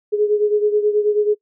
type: beating tone pair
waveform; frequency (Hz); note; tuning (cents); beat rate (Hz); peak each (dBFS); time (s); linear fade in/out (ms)
sine; 417.1 / 426.4; G#4 / G#4; +7 / +46; 9.3; -15 / -20; 0.12-1.35; 20
effects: noise-tail reverb RT60 0.1 s tail -25 dB re dry